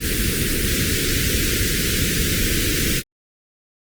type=band-stop noise; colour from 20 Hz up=pink; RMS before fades=-20 dBFS; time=0-3.03 s; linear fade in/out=50 ms; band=470 to 1500 Hz; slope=48 dB/octave; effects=Opus 24 kbps